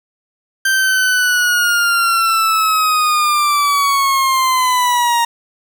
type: linear sweep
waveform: 40% pulse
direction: down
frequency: 1569 to 932.3 Hz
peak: -11 dBFS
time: 0.65-5.25 s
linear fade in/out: 5 ms
effects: 8-bit